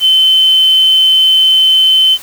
sine tone, 3066 Hz, G7, 39 cents flat, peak -4 dBFS, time 0-2.18 s, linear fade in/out 50 ms, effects tanh soft clip ceiling 0 dBFS + white hiss -32 dBFS RMS until 2.22 s

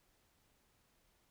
silence, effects pink hiss -74 dBFS RMS until 1.3 s

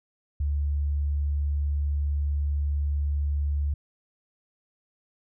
sine tone, 72.3 Hz, D2, 27 cents flat, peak -23 dBFS, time 0.4-3.74 s, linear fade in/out 5 ms, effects none

